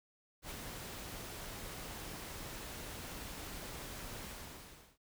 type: noise with ADSR envelope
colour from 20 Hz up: pink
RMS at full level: -43 dBFS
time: 0.42-4.98 s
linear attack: 86 ms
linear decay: 14 ms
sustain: -3 dB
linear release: 750 ms
effects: none